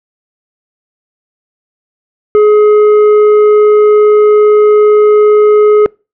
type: tone with tanh clipping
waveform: triangle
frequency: 421.2 Hz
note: G#4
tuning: 24 cents sharp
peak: -4 dBFS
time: 2.35-5.86 s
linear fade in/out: 0 ms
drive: 12 dB
effects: noise-tail reverb RT60 0.3 s tail -26 dB re dry + low-pass 2000 Hz 12 dB/octave